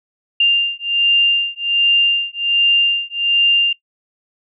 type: beating tone pair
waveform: sine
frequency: 2794 / 2795.3 Hz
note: F7 / F7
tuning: 0 / +1 cents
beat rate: 1.3 Hz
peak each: -15 dBFS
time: 0.4-3.73 s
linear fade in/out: 5 ms
effects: noise-tail reverb RT60 0.1 s tail -20 dB re dry